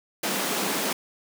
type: high-pass noise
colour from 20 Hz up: pink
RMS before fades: -27 dBFS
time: 0.23-0.93 s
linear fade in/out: 5 ms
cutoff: 180 Hz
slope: 48 dB/octave
effects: none